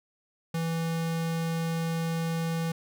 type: tone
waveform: square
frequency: 164.81 Hz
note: E3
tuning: in tune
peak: -28 dBFS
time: 0.54-2.72 s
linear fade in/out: 5 ms
effects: none